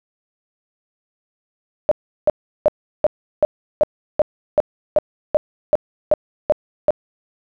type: tone bursts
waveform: sine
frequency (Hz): 604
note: D5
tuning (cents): +48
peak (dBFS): -9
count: 14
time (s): 1.89-6.906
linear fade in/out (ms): 0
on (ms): 24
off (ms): 360
effects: none